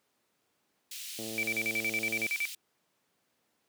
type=high-pass noise; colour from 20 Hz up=pink; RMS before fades=-42 dBFS; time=0.91-2.55 s; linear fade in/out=5 ms; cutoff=2700 Hz; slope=24 dB/octave
type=click train; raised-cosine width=2 ms; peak=-27 dBFS; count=120; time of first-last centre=1.19-2.262 s; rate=111 Hz
type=tone bursts; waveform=sine; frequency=2325 Hz; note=D7; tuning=18 cents flat; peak=-28 dBFS; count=12; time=1.38-2.454 s; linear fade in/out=0 ms; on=51 ms; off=42 ms
effects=pink hiss -75 dBFS RMS until 3.68 s + high-pass 200 Hz 12 dB/octave